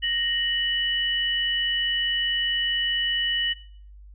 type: tone pair together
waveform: sine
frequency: 1864.7 / 2960 Hz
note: A#6 / F#7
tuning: 0 / 0 cents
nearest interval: minor sixth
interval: 800 cents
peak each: -28 / -23 dBFS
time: 0.02-3.54 s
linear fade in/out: 20 ms
effects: noise-tail reverb RT60 0.5 s tail -17 dB re dry + added 50 Hz sine -43 dBFS peak until 4.14 s